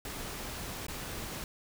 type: noise with dropouts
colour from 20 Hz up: pink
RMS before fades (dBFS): -40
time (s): 0.05-1.44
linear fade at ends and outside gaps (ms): 1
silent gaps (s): 0.867-0.883
effects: none